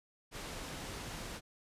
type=low-pass noise; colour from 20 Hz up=pink; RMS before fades=-44 dBFS; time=0.31-1.41 s; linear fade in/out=50 ms; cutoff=9100 Hz; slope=12 dB/octave; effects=resampled to 32000 Hz